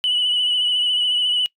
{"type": "tone with vibrato", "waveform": "sine", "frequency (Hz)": 2966, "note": "F#7", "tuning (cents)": 4, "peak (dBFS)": -15, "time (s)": [0.04, 1.46], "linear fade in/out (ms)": 0, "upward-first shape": "sine", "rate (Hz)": 14, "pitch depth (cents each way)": 36, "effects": ["noise-tail reverb RT60 0.1 s tail -23 dB re dry", "tanh soft clip ceiling -13 dBFS"]}